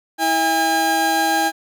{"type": "tone pair together", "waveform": "30% pulse", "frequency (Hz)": [325.4, 810.1], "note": ["E4", "G#5"], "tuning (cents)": [-22, -43], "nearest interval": "octave + major third", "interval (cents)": 1579, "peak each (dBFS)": [-20, -14], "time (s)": [0.18, 1.52], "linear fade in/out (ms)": 50, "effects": []}